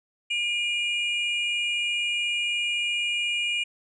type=tone pair together; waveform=triangle; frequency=2410 / 2867 Hz; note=D7 / F7; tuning=+44 / +45 cents; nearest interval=minor third; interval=301 cents; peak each=-25 / -26 dBFS; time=0.3-3.64 s; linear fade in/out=10 ms; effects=resampled to 22050 Hz